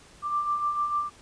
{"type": "beating tone pair", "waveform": "sine", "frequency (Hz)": [1174.7, 1181.4], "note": ["D6", "D6"], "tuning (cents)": [0, 10], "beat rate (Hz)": 6.7, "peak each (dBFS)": [-34, -25], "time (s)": [0.22, 1.1], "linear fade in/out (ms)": 50, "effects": ["pink hiss -53 dBFS RMS until 1.21 s", "resampled to 22050 Hz"]}